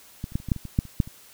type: clicks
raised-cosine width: 5 ms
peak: -18 / -30 / -12 / -30 / -20 / -8 / -22 / -23 / -8 / -29 / -7 / -27 dBFS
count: 12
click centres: 0.241 / 0.321 / 0.355 / 0.401 / 0.487 / 0.518 / 0.563 / 0.653 / 0.789 / 0.853 / 1.002 / 1.075 s
effects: white hiss -51 dBFS RMS until 1.33 s